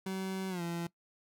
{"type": "tone with pitch glide", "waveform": "30% pulse", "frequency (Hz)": [190, 170.25], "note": ["F#3", "F3"], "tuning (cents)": [46, -44], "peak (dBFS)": -32, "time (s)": [0.06, 0.87], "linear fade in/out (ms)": 5, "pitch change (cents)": -190, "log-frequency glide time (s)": [0.49, 0.62], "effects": ["noise-tail reverb RT60 0.1 s tail -20 dB re dry"]}